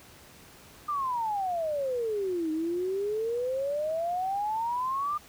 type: exponential two-way sweep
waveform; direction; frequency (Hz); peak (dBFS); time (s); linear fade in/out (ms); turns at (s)
sine; down then up; 1215 to 309.7 to 1215; -27; 0.88-5.18; 10; 2.51
effects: pink hiss -52 dBFS RMS until 5.28 s + high-pass 60 Hz 12 dB/octave